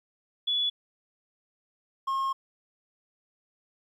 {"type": "tone pair in turn", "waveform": ["sine", "triangle"], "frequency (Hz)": [3418, 1076.6], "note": ["G#7", "C6"], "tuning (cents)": [49, 49], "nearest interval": "octave + minor sixth", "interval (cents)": 2000, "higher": "first", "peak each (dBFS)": -24, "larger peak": "neither", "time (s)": [[0.47, 0.7], [2.07, 2.33]], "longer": "second", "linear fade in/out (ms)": 10, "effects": ["11-bit"]}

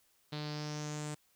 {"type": "tone with low-pass filter sweep", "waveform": "sawtooth", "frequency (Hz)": 150.1, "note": "D3", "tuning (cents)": 38, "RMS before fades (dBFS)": -40, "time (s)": [0.32, 1.15], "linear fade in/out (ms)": 10, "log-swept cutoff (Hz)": [4000, 8200], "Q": 4.7, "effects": ["white hiss -71 dBFS RMS until 1.35 s"]}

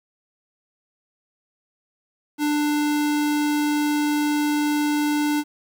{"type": "tone", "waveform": "square", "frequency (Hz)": 296.3, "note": "D4", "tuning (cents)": 15, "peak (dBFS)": -20, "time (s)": [2.38, 5.44], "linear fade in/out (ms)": 50, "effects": ["9-bit"]}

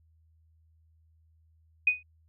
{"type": "tone with exponential decay", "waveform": "sine", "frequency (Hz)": 2489, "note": "D#7", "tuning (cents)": 0, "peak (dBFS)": -16, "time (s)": [1.87, 2.03], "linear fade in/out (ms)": 5, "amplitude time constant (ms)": 33, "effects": ["added 80 Hz sine -61 dBFS peak until 2.28 s"]}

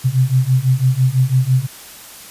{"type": "beating tone pair", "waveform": "sine", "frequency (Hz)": [126.5, 132.5], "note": ["B2", "C3"], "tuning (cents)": [42, 22], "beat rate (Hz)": 6, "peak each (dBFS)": [-15, -14], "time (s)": [0.04, 1.67], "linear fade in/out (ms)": 20, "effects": ["white hiss -37 dBFS RMS until 2.3 s", "resampled to 32000 Hz"]}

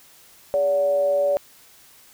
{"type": "tone with frequency modulation", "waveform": "sine", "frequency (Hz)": 573, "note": "D5", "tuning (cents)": -43, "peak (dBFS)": -17, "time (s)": [0.54, 1.37], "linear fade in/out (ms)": 0, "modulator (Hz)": 163, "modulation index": 0.34, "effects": ["white hiss -51 dBFS RMS until 2.13 s"]}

